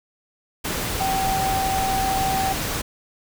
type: tone in noise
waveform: sine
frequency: 770 Hz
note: G5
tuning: 31 cents flat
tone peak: -21 dBFS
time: 1-2.53 s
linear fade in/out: 10 ms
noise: pink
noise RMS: -26 dBFS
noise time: 0.64-2.82 s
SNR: +2 dB
effects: none